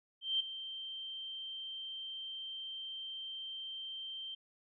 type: tone with ADSR envelope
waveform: sine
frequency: 3136 Hz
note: G7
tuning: in tune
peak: -28 dBFS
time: 0.21-4.35 s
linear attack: 190 ms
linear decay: 8 ms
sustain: -13 dB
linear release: 8 ms
effects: none